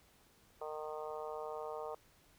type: harmonic tone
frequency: 153.7 Hz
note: D#3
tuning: 21 cents flat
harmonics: 3 / 4 / 5 / 6 / 7 / 8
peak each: -44 / -46 / -48 / -50 / -51 / -52 dBFS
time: 0.61-1.95 s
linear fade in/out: 5 ms
effects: pink hiss -67 dBFS RMS until 2.38 s